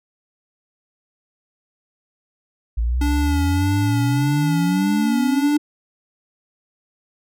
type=exponential sweep; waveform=sine; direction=up; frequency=55.2 to 305.6 Hz; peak=-17 dBFS; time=2.77-5.58 s; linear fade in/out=10 ms
type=tone with vibrato; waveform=square; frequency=288 Hz; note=D4; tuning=34 cents flat; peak=-21 dBFS; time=3.01-5.57 s; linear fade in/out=5 ms; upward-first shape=sine; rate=1.7 Hz; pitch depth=28 cents each way
effects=none